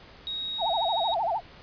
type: tone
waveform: sine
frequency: 3779 Hz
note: A#7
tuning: 23 cents sharp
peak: -30 dBFS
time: 0.27-1.14 s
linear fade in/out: 0 ms
type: tone with vibrato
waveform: sine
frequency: 777 Hz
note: G5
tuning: 16 cents flat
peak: -24 dBFS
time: 0.58-1.41 s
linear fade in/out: 50 ms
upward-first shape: sine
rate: 13 Hz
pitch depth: 280 cents each way
effects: pink hiss -50 dBFS RMS until 1.62 s + resampled to 11025 Hz